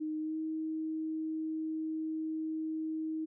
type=tone with pitch glide; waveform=sine; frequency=309.8 to 316.1 Hz; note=D#4 to D#4; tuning=-7 to +27 cents; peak=-33 dBFS; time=0-3.26 s; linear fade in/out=20 ms; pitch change=+34 cents; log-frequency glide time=0.19-0.37 s; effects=none